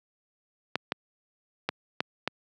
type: clicks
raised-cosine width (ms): 0.3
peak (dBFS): -10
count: 5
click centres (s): 0.756 / 0.921 / 1.69 / 2.005 / 2.276
effects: high-pass 150 Hz 12 dB/octave